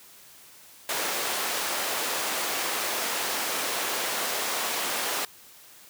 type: high-pass noise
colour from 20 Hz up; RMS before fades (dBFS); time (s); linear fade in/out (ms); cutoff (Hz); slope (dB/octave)
pink; -29; 0.89-5.25; 2; 520; 12
effects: white hiss -51 dBFS RMS until 5.89 s + high-pass 80 Hz 12 dB/octave